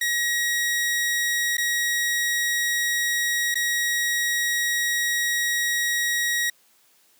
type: tone with dropouts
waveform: sawtooth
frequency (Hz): 1900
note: A#6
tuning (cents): +33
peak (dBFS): -18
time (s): 0.01-6.5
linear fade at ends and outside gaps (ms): 5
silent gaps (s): 1.57-1.58 / 3.544-3.554
effects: white hiss -60 dBFS RMS until 7.19 s + high-pass 150 Hz 12 dB/octave